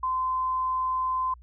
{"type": "tone", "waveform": "sine", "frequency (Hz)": 1031, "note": "C6", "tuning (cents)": -26, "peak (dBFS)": -24, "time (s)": [0.03, 1.34], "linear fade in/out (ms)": 5, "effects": ["added 60 Hz sine -47 dBFS peak until 1.42 s"]}